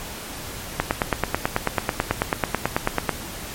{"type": "click train", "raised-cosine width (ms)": 0.5, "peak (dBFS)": -3, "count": 22, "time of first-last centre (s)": [0.8, 3.093], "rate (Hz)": 9.16, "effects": ["pink hiss -34 dBFS RMS until 3.54 s", "MP3 64 kbps"]}